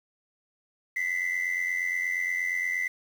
sine tone pair together, 1975.5 / 2064 Hz, B6 / C7, 0 / -24 cents, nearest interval minor second, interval 76 cents, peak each -27 dBFS, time 0.96-2.88 s, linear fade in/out 5 ms, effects tanh soft clip ceiling -23 dBFS + 8-bit

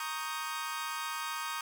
sawtooth chord, Eb dominant seventh, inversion second, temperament equal, 932.3 / 1108.7 / 1244.5 / 1568 Hz, Bb5 / Db6 / Eb6 / G6, 0 / 0 / 0 / 0 cents, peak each -37 / -38 / -35 / -39 dBFS, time 0-1.61 s, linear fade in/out 2 ms, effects none

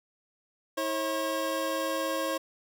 25% pulse tone pair together, 322.5 / 541 Hz, E4 / C#5, -38 / -42 cents, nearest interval major sixth, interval 896 cents, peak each -30 / -26 dBFS, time 0.77-2.38 s, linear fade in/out 10 ms, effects none

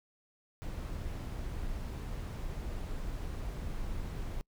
brown noise, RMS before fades -38 dBFS, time 0.62-4.41 s, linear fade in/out 0 ms, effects noise-tail reverb RT60 0.1 s tail -26 dB re dry

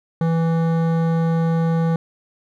triangle tone with hard clipping, 164.81 Hz, E3, in tune, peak -18 dBFS, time 0.21-1.96 s, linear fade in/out 2 ms, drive 18 dB, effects none

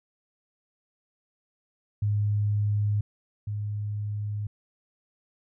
sine tone pair in turn, 103.83 / 104.19 Hz, G#2 / G#2, 0 / +6 cents, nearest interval unison, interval 6 cents, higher second, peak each -22 / -28 dBFS, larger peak first, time 2.02-3.01 / 3.47-4.47 s, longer second, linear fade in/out 5 ms, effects none

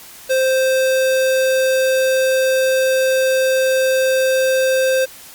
square tone, 523.3 Hz, C5, in tune, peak -14 dBFS, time 0.29-5.06 s, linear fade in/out 20 ms, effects white hiss -39 dBFS RMS until 5.34 s + Opus 48 kbps

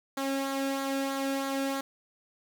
sawtooth tone with flanger, 272.4 Hz, C#4, 30 cents flat, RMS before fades -31 dBFS, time 0.17-1.81 s, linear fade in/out 5 ms, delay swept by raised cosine 0.36 to 1 ms, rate 3.1 Hz, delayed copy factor -0.5, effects 9-bit

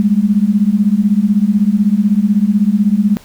sine beating tone pair, 197.9 / 213.9 Hz, G3 / A3, +17 / -49 cents, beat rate 16 Hz, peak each -12 dBFS, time 0-3.17 s, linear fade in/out 0 ms, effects pink hiss -43 dBFS RMS until 3.24 s

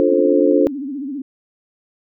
sine chord, D minor seventh, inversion none, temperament just, 293.7 / 352.4 / 440.5 / 528.6 Hz, D4 / F4 / A4 / C5, 0 / +16 / +2 / +18 cents, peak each -17 dBFS, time 0-0.67 s, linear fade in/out 0 ms
sine tone with vibrato, 277.2 Hz, C#4, in tune, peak -23 dBFS, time 0.08-1.22 s, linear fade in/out 5 ms, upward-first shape sine, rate 15 Hz, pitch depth 130 cents each way
effects none

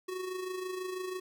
square tone with amplitude modulation, 370 Hz, F#4, in tune, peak -34 dBFS, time 0.08-1.2 s, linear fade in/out 10 ms, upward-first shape sine, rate 26.1 Hz, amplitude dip 50%, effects none

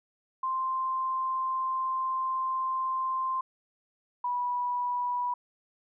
sine tone pair in turn, 1046 / 979.9 Hz, C6 / B5, -1 / -14 cents, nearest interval minor second, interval 113 cents, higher first, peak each -27 dBFS, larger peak neither, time 0.43-3.41 / 4.24-5.34 s, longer first, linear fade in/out 5 ms, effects none

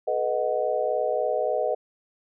sine chord, B dominant seventh, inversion third, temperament equal with one note detuned, 430.4 / 493.9 / 622.3 / 740 Hz, A4 / B4 / D#5 / F#5, -38 / 0 / 0 / 0 cents, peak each -30 / -27 / -26 / -30 dBFS, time 0.07-1.75 s, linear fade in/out 10 ms, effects none

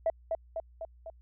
sine tone with echo, 654 Hz, E5, 14 cents flat, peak -23 dBFS, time 0.06-0.1 s, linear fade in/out 2 ms, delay 250 ms, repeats 4, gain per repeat -4 dB, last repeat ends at 1.1 s, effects tanh soft clip ceiling -20 dBFS + added 60 Hz sine -54 dBFS peak until 1.21 s

